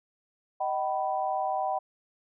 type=chord; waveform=sine; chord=Eb augmented; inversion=none; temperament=equal with one note detuned; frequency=622.3 / 765.6 / 987.8 Hz; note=Eb5 / G5 / B5; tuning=0 / -41 / 0 cents; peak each=-33 / -28 / -34 dBFS; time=0.6-1.79 s; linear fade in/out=10 ms; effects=none